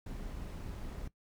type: noise with amplitude modulation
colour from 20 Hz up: brown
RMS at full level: -40 dBFS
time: 0.06-1.08 s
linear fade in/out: 5 ms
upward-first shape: sine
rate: 231 Hz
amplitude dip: 45%
effects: noise-tail reverb RT60 0.1 s tail -18 dB re dry